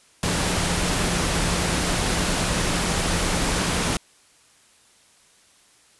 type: tone in noise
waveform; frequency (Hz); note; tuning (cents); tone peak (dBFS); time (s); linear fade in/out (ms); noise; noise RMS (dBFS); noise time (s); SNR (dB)
sine; 175.1; F3; +5; -30; 0.23-3.97; 2; pink; -23; 0.23-3.97; -10
effects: white hiss -56 dBFS RMS until 5.99 s + resampled to 24000 Hz